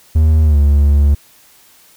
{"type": "tone with pitch glide", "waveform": "triangle", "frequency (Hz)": [78.3, 71.8], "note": ["D#2", "D2"], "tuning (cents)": [11, -39], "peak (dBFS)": -5, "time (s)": [0.15, 1.15], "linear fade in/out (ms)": 10, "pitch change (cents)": -150, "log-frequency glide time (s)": [0.43, 0.58], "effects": ["white hiss -47 dBFS RMS until 1.96 s"]}